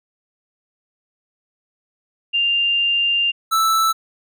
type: tone pair in turn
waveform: sine / square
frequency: 2794 / 1318.6 Hz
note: F7 / E6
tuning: 0 / 0 cents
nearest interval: octave + minor second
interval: 1300 cents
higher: first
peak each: -15 dBFS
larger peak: neither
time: 2.33-3.32 / 3.51-3.93 s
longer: first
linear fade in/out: 20 ms
effects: none